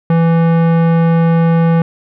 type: tone with tanh clipping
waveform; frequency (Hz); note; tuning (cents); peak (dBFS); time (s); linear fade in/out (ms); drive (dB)
sine; 166; E3; +12; -10; 0.1-1.82; 2; 18
effects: none